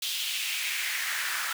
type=noise with high-pass filter sweep; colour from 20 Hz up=pink; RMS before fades=-31 dBFS; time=0.02-1.53 s; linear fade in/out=5 ms; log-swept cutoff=3400 to 1400 Hz; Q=2.7; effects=none